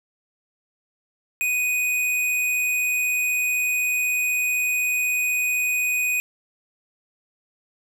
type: tone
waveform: square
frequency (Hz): 2489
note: D#7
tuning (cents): 0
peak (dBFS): -21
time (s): 1.41-6.2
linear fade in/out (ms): 0
effects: none